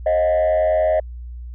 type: tone with frequency modulation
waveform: sine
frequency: 626 Hz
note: D#5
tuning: 10 cents sharp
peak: -12 dBFS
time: 0.06-1 s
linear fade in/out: 5 ms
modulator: 89.2 Hz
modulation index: 0.64
effects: tanh soft clip ceiling -13 dBFS + added 60 Hz sine -30 dBFS peak until 1.54 s